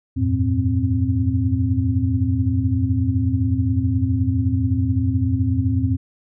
sine tone cluster, 86.5 / 98.1 / 114.1 / 263 Hz, F2 / G2 / A#2 / C4, -16 / +2 / -37 / +9 cents, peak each -22 dBFS, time 0.16-5.97 s, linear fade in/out 20 ms, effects none

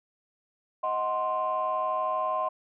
sine chord, C diminished, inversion first, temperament equal with one note detuned, 628 / 740 / 1046.5 Hz, Eb5 / Gb5 / C6, +16 / 0 / 0 cents, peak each -30 / -32 / -27 dBFS, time 0.83-2.49 s, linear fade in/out 10 ms, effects tanh soft clip ceiling -19 dBFS

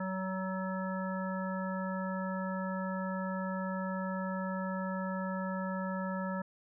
harmonic tone with a mistuned harmonic, 188.1 Hz, F#3, 29 cents sharp, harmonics 1 / 3 / 5 / 7 / 9, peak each -35 / -40 / -42 / -43 / -45 dBFS, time 0-6.42 s, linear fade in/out 5 ms, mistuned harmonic 9, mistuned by +17 cents, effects none

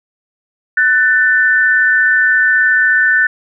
sine tone pair together, 1497.6 / 1781 Hz, F#6 / A6, +20 / +21 cents, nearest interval minor third, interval 301 cents, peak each -11 dBFS, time 0.77-3.27 s, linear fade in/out 5 ms, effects none

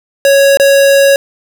square tone with dropouts, 554 Hz, C#5, 1 cent flat, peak -5 dBFS, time 0.25-1.16 s, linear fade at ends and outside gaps 1 ms, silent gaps 0.572-0.598 s, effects none

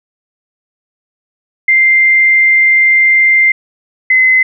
sine tone pair in turn, 2093 / 2044 Hz, C7 / C7, 0 / -41 cents, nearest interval unison, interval 41 cents, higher first, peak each -5 dBFS, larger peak neither, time 1.68-3.52 / 4.1-4.43 s, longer first, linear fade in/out 5 ms, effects none

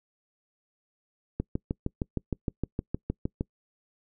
click train, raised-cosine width 3 ms, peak -15 dBFS, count 14, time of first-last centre 1.4-3.409 s, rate 6.47 Hz, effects noise-tail reverb RT60 0.1 s tail -26 dB re dry

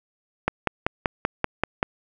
click train, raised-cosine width 0.5 ms, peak -5 dBFS, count 8, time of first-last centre 0.48-1.829 s, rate 5.19 Hz, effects none

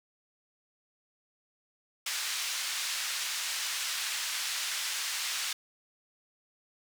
white band-pass noise, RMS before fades -34 dBFS, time 2.06-5.53 s, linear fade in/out 5 ms, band 1500 to 6400 Hz, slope 12 dB/octave, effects none

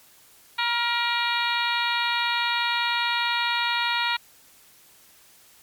harmonic tone with a mistuned harmonic, 475.2 Hz, A#4, 33 cents sharp, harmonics 2 / 3 / 4 / 5 / 6 / 7 / 8 / 9, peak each -27 / -29 / -30 / -29 / -33 / -35 / -30 / -34 dBFS, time 0.58-4.17 s, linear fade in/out 10 ms, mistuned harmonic 3, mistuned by -28 cents, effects white hiss -54 dBFS RMS until 5.62 s + MP3 96 kbps

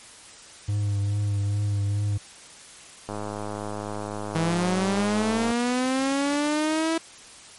triangle tone with vibrato, 101.9 Hz, G#2, 32 cents flat, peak -20 dBFS, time 0.68-2.18 s, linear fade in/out 10 ms, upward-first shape triangle, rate 2.4 Hz, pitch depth 30 cents each way
click train, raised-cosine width 1 ms, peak -18 dBFS, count 253, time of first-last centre 3.09-5.513 s, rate 104 Hz
sawtooth linear sweep, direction up, 159.9 to 329.6 Hz, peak -18 dBFS, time 4.35-6.98 s, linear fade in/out 5 ms
effects white hiss -46 dBFS RMS until 7.58 s + MP3 48 kbps

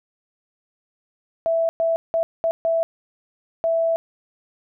sine tone bursts at uneven times, 660 Hz, E5, 2 cents sharp, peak -17 dBFS, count 6, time 1.46-1.69 / 1.8-1.96 / 2.14-2.23 / 2.44-2.51 / 2.65-2.83 / 3.64-3.96 s, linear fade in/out 0 ms, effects none

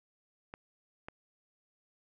clicks, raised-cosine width 0.5 ms, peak -28 / -27 dBFS, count 2, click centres 0.539 / 1.085 s, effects none

